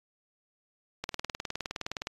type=click train; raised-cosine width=0.2 ms; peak=-16 dBFS; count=21; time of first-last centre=1.04-2.071 s; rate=19.4 Hz; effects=AAC 32 kbps